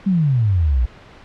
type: exponential sweep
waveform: sine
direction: down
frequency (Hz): 201.9 to 56.5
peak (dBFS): -13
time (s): 0.06-0.86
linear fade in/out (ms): 10
effects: pink hiss -43 dBFS RMS until 1.24 s + low-pass 3000 Hz 12 dB/octave